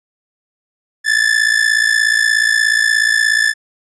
45% pulse ring-modulated tone, 1747 Hz, A6, 13 cents flat, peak -8 dBFS, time 1.04-3.54 s, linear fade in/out 50 ms, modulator 28.4 Hz, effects resampled to 22050 Hz

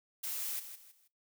blue noise with echo, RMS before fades -38 dBFS, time 0.23-0.6 s, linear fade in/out 10 ms, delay 160 ms, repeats 3, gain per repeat -10 dB, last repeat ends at 1.08 s, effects noise-tail reverb RT60 0.2 s tail -19 dB re dry

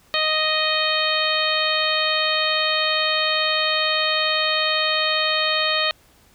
harmonic tone with a mistuned harmonic, 622.3 Hz, D#5, in tune, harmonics 1 / 2 / 3 / 4 / 5 / 6 / 7, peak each -26 / -26 / -26 / -26 / -26 / -26 / -26 dBFS, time 0.14-5.91 s, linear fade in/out 0 ms, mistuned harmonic 7, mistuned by -22 cents, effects pink hiss -55 dBFS RMS until 6.34 s

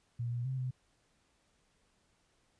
sine tone with pitch steps, 118.9 / 120.4 / 131.4 / 127.7 Hz, A#2 / B2 / C3 / C3, +35 / -44 / +8 / -42 cents, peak -33 dBFS, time 0.19-0.71 s, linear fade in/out 10 ms, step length 130 ms, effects pink hiss -73 dBFS RMS until 2.59 s + resampled to 22050 Hz

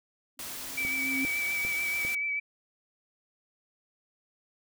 sine tone with exponential growth, 267 Hz, C4, 35 cents sharp, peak -28 dBFS, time 0.37-1.25 s, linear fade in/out 5 ms, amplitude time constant 190 ms
white noise, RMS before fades -39 dBFS, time 0.39-2.15 s, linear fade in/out 2 ms
sine tone with vibrato, 2300 Hz, D7, 37 cents flat, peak -28 dBFS, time 0.77-2.4 s, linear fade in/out 10 ms, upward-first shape triangle, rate 6.9 Hz, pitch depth 30 cents each way
click train, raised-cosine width 2 ms, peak -27 dBFS, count 4, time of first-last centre 0.85-2.05 s, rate 2.5 Hz
effects none

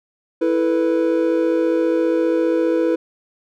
triangle chord, E suspended fourth, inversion none, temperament just, 329.6 / 439.5 / 494.4 Hz, E4 / A4 / B4, 0 / -2 / +2 cents, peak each -16 / -22 / -17 dBFS, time 0.41-2.96 s, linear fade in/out 10 ms, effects none

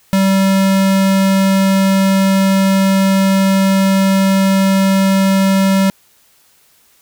square tone, 193.3 Hz, G3, 24 cents flat, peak -10 dBFS, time 0.13-5.9 s, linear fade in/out 0 ms, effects white hiss -52 dBFS RMS until 7.01 s

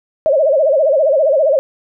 sine tone with vibrato, 585 Hz, D5, 7 cents flat, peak -9 dBFS, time 0.26-1.59 s, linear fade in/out 0 ms, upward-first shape sine, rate 15 Hz, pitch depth 180 cents each way, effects none

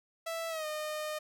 sawtooth tone with pitch glide, 659.3 to 611.6 Hz, E5 to D#5, 0 to -30 cents, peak -31 dBFS, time 0.26-1.19 s, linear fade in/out 10 ms, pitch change -130 cents, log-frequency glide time 0.49-0.66 s, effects none

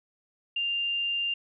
sine tone, 2794 Hz, F7, in tune, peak -26 dBFS, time 0.56-1.34 s, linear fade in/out 5 ms, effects none

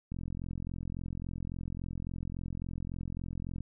click train, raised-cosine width 5 ms, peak -26 dBFS, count 153, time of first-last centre 0.12-3.606 s, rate 43.6 Hz, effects none

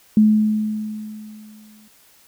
sine tone with exponential decay, 214.3 Hz, A3, 45 cents flat, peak -8 dBFS, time 0.17-1.88 s, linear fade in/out 2 ms, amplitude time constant 370 ms, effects white hiss -53 dBFS RMS until 2.27 s

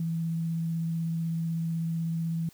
sine tone with vibrato, 164.81 Hz, E3, in tune, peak -27 dBFS, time 0-2.49 s, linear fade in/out 2 ms, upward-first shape sine, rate 16 Hz, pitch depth 11 cents each way, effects white hiss -58 dBFS RMS until 2.53 s

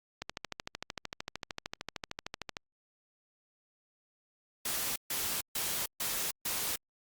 click train, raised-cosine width 0.2 ms, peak -19 dBFS, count 32, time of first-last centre 0.22-2.568 s, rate 13.2 Hz
white noise bursts, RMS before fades -34 dBFS, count 5, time 4.65-6.76 s, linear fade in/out 5 ms, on 310 ms, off 140 ms
effects Opus 48 kbps

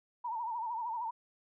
sine tone with vibrato, 927 Hz, A#5, 10 cents flat, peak -34 dBFS, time 0.24-1.11 s, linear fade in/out 10 ms, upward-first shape triangle, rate 13 Hz, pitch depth 120 cents each way, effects none

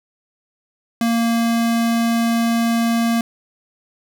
square tone, 231.4 Hz, A#3, 13 cents flat, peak -16 dBFS, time 1.01-3.21 s, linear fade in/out 2 ms, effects none

